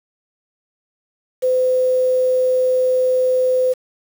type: tone with quantisation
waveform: sine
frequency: 510 Hz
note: C5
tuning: 44 cents flat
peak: -13 dBFS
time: 1.42-3.74 s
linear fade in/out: 20 ms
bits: 6
effects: none